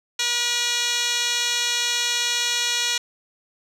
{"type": "tone with band-pass filter", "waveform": "10% pulse", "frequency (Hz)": 481, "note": "B4", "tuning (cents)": -46, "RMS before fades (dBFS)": -23, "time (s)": [0.19, 2.98], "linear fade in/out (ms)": 5, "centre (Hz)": 4700, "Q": 6.9, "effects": []}